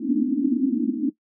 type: band-pass noise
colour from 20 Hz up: pink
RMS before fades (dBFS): -22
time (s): 0-1.1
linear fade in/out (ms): 10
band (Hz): 230 to 310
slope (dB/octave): 96
effects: noise-tail reverb RT60 0.1 s tail -17 dB re dry